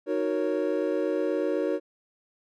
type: chord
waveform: triangle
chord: D# minor seventh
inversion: none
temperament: equal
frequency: 311.1 / 370 / 466.2 / 554.4 Hz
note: D#4 / F#4 / A#4 / C#5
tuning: 0 / 0 / 0 / 0 cents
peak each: -28 dBFS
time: 0.06-1.8 s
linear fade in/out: 50 ms
effects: none